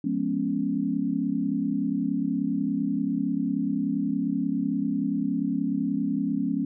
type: chord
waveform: sine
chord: C# dominant seventh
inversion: first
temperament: equal with one note detuned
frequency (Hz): 174.61 / 210.3 / 246.9 / 277.2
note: E#3 / G#3 / B3 / C#4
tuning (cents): 0 / +22 / 0 / 0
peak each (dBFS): -32 / -29 / -30 / -27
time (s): 0.04-6.65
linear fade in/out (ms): 5
effects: none

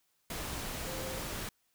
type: tone in noise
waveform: sine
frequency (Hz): 523.3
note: C5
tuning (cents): 0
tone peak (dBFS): -42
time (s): 0.87-1.19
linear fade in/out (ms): 2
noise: pink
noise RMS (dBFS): -39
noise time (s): 0.3-1.49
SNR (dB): -6
effects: white hiss -75 dBFS RMS until 1.74 s

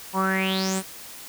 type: tone with low-pass filter sweep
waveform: sawtooth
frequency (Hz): 190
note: F#3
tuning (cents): +46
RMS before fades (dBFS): -24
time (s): 0.13-0.83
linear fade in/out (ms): 50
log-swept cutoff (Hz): 910 to 9700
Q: 8.9
effects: white hiss -41 dBFS RMS until 1.28 s

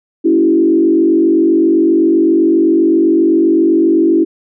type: tone with frequency modulation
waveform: sine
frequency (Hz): 329.6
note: E4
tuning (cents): 0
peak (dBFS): -7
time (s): 0.24-4.25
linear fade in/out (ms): 20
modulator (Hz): 47.7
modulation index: 1
effects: none

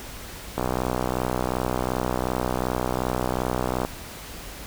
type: click train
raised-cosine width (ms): 1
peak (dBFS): -10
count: 206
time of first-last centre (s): 0.58-3.85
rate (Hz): 62.7
effects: added 50 Hz sine -45 dBFS peak until 4.66 s + pink hiss -39 dBFS RMS until 4.66 s

